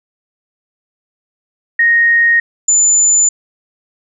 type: tone pair in turn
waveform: sine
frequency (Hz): 1864.7 / 7040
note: A#6 / A8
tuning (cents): 0 / 0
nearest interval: octave + major seventh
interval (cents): 2300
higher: second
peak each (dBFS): -7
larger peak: neither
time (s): 1.79-2.4 / 2.68-3.29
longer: neither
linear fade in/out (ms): 5
effects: none